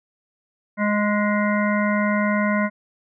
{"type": "harmonic tone with a mistuned harmonic", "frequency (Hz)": 207.8, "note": "G#3", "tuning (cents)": 1, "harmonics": [1, 3, 5, 7, 9, 10], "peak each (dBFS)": [-20, -25, -27, -28, -30, -30], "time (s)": [0.77, 2.7], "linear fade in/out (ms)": 50, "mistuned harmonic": 9, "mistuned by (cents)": 23, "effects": []}